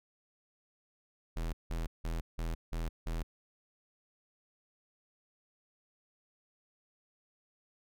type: tone bursts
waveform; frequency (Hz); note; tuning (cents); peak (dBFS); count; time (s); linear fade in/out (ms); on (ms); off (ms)
square; 41.2; E1; 0; -34; 6; 1.36-3.23; 10; 170; 170
effects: none